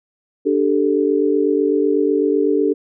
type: chord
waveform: sine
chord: D suspended fourth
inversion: none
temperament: equal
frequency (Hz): 293.7 / 392 / 440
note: D4 / G4 / A4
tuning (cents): 0 / 0 / 0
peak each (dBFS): -18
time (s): 0.45-2.74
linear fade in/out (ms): 20
effects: none